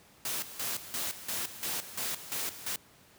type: noise with tremolo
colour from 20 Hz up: white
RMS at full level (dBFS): -34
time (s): 0.25-2.76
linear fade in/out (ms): 2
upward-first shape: square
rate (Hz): 2.9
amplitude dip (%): 75
effects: pink hiss -59 dBFS RMS until 3.18 s + high-pass 80 Hz 12 dB/octave